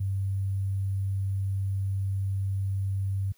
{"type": "tone with sample-and-hold", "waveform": "sine", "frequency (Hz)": 97.3, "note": "G2", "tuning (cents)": -12, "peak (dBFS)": -25, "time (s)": [0, 3.32], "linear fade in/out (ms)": 5, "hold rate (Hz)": 11025, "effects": ["white hiss -65 dBFS RMS until 3.37 s", "high-pass 60 Hz 12 dB/octave"]}